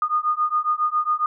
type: beating tone pair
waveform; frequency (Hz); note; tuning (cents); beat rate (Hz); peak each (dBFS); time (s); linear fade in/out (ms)
sine; 1223 / 1230.3; D#6 / D#6; -30 / -20; 7.3; -22; 0.02-1.26; 2
effects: none